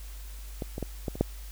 clicks, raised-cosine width 2 ms, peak -19 / -21 / -18 / -17 / -24 / -9 dBFS, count 6, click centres 0.622 / 0.781 / 0.827 / 1.082 / 1.155 / 1.21 s, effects added 50 Hz sine -39 dBFS peak until 1.51 s + white hiss -51 dBFS RMS until 1.51 s

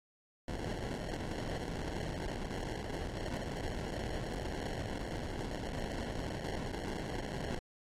pink noise with sample-and-hold, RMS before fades -39 dBFS, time 0.48-7.59 s, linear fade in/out 2 ms, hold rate 1225 Hz, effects low-pass 8000 Hz 12 dB/octave + AAC 48 kbps

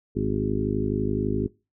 harmonic tone with a mistuned harmonic, 51.91 Hz, G#1, in tune, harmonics 1 / 2 / 3 / 4 / 5 / 6 / 7 / 8, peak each -33 / -30 / -34 / -30 / -29 / -35 / -30 / -32 dBFS, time 0.15-1.48 s, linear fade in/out 20 ms, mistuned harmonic 8, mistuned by -22 cents, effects noise-tail reverb RT60 0.3 s tail -24 dB re dry

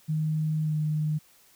sine tone with pitch glide, 155.5 to 153.09 Hz, D#3 to D#3, -1 to -28 cents, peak -24 dBFS, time 0.08-1.19 s, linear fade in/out 20 ms, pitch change -27 cents, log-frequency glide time 0.62-0.75 s, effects white hiss -59 dBFS RMS until 1.55 s

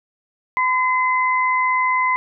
sine tone pair together, 1015.1 / 2049 Hz, B5 / C7, +47 / -37 cents, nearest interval octave, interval 1216 cents, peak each -17 / -20 dBFS, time 0.57-2.16 s, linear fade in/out 0 ms, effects none

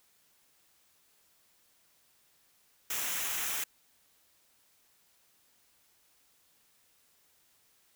white noise with comb filter, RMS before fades -34 dBFS, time 2.9-3.64 s, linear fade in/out 5 ms, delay 0.22 ms, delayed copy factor -0.55, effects white hiss -68 dBFS RMS until 7.95 s

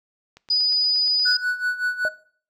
click train, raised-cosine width 0.2 ms, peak -27 dBFS, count 9, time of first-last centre 0.37-1.315 s, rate 8.47 Hz
sine tone, 4956 Hz, D#8, 8 cents flat, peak -17 dBFS, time 0.5-1.37 s, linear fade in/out 5 ms
triangle tone with tremolo, 1480 Hz, F#6, in tune, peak -17 dBFS, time 1.25-2.09 s, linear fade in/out 10 ms, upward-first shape sine, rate 5.3 Hz, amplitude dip 85%
sine tone with exponential decay, 622.3 Hz, D#5, in tune, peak -22 dBFS, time 2.05-2.18 s, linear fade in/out 0 ms, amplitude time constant 27 ms
effects noise-tail reverb RT60 0.5 s tail -19 dB re dry

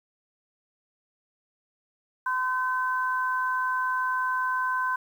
sine tone pair together, 1021.8 / 1531 Hz, C6 / G6, -41 / -41 cents, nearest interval perfect fifth, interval 700 cents, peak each -26 / -28 dBFS, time 2.26-4.96 s, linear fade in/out 5 ms, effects 9-bit

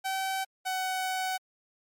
sawtooth tone pair in turn, 767 / 749.9 Hz, G5 / F#5, -38 / +23 cents, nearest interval unison, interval 39 cents, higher first, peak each -25 dBFS, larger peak neither, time 0.04-0.45 / 0.65-1.38 s, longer second, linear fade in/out 20 ms, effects MP3 64 kbps

